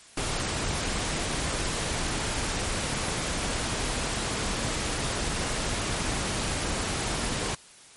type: noise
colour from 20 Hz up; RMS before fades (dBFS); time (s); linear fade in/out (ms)
pink; -29; 0.17-7.55; 5
effects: white hiss -51 dBFS RMS until 7.96 s + MP3 48 kbps